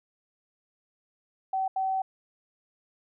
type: tone bursts at uneven times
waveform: sine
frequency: 764 Hz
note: G5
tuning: 45 cents flat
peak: -25 dBFS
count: 2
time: 1.53-1.68 / 1.76-2.02 s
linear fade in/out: 5 ms
effects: none